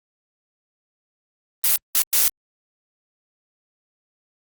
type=noise bursts at uneven times; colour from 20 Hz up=blue; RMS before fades=-17 dBFS; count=3; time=1.64-1.76 / 1.95-2.02 / 2.13-2.28 s; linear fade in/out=0 ms; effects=Opus 24 kbps